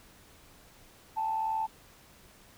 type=tone pair together; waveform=sine; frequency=800 / 881.1 Hz; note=G5 / A5; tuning=+35 / +2 cents; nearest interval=major second; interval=167 cents; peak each=-37 / -28 dBFS; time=1.16-1.67 s; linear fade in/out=20 ms; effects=tanh soft clip ceiling -21 dBFS + pink hiss -57 dBFS RMS until 2.57 s